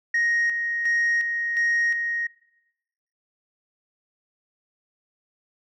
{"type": "tone with tremolo", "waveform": "sine", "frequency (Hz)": 1872, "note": "A#6", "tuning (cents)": 7, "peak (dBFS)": -17, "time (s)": [0.14, 2.27], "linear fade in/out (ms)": 5, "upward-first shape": "square", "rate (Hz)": 1.4, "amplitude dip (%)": 50, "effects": ["noise-tail reverb RT60 1.0 s tail -23 dB re dry", "tanh soft clip ceiling -17 dBFS"]}